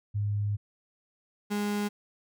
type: tone pair in turn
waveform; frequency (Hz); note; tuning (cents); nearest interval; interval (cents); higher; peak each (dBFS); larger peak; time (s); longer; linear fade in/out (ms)
sine / 35% pulse; 103.1 / 206.2; G#2 / G#3; -12 / -12; octave; 1200; second; -26; neither; 0.14-0.57 / 1.5-1.89; first; 20
effects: none